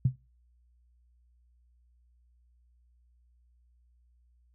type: tone with exponential decay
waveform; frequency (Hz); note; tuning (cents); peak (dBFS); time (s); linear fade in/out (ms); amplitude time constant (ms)
sine; 128.9; C3; -26; -17; 0.05-0.16; 5; 23
effects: noise-tail reverb RT60 0.3 s tail -21 dB re dry + added 60 Hz sine -62 dBFS peak until 4.54 s